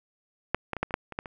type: clicks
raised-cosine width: 0.5 ms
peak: -8 / -15 / -18 / -11 / -24 / -7 / -24 / -15 / -24 dBFS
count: 9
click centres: 0.546 / 0.733 / 0.767 / 0.83 / 0.908 / 0.941 / 1.123 / 1.189 / 1.258 s
effects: none